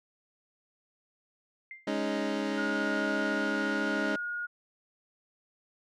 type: tone with exponential decay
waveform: sine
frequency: 2096 Hz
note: C7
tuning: 2 cents sharp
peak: -38 dBFS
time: 1.71-1.93 s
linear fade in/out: 1 ms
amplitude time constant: 47 ms
type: chord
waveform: 25% pulse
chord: Ab suspended fourth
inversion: none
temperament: equal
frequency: 207.7 / 277.2 / 311.1 Hz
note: Ab3 / Db4 / Eb4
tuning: 0 / 0 / 0 cents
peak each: -30 dBFS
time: 1.87-4.16 s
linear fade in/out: 5 ms
type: tone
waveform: sine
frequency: 1436 Hz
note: F6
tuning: 48 cents sharp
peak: -32 dBFS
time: 2.57-4.47 s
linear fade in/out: 20 ms
effects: low-pass 5000 Hz 12 dB/octave